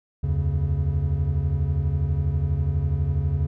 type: tone cluster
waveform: triangle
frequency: 75.5 / 87.7 / 139.3 Hz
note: D2 / F2 / C#3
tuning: +48 / +8 / +9 cents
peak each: -23 dBFS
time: 0.23-3.47 s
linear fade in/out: 10 ms
effects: none